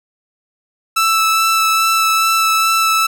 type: tone with vibrato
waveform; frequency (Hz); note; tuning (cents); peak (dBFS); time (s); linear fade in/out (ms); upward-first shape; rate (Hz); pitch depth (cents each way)
sawtooth; 1318.5; E6; 0; -8; 0.96-3.07; 10; sine; 2.4; 10
effects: none